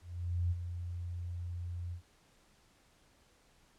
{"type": "tone with ADSR envelope", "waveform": "sine", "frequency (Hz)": 87.31, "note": "F2", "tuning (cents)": 0, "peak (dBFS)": -28, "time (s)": [0.01, 2.02], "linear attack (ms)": 500, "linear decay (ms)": 34, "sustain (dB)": -9, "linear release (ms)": 98, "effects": ["pink hiss -67 dBFS RMS until 3.78 s", "low-pass 10000 Hz 12 dB/octave"]}